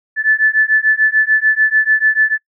sine beating tone pair, 1740 / 1746.8 Hz, A6 / A6, -20 / -13 cents, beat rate 6.8 Hz, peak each -13 dBFS, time 0.16-2.38 s, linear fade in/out 50 ms, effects noise-tail reverb RT60 0.1 s tail -22 dB re dry

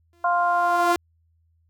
sawtooth tone with exponential growth, 343.8 Hz, F4, 27 cents flat, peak -16 dBFS, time 0.13-0.96 s, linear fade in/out 0 ms, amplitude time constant 180 ms
harmonic tone, 350 Hz, F4, 4 cents sharp, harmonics 2 / 3 / 4, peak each -21 / -22 / -26 dBFS, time 0.24-0.95 s, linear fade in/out 5 ms
effects added 82 Hz sine -61 dBFS peak until 1.69 s

